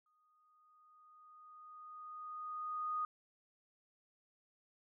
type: tone with exponential growth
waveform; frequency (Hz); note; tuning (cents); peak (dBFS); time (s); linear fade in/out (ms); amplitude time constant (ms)
sine; 1238; D#6; -9; -34; 0.06-3.05; 2; 650
effects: none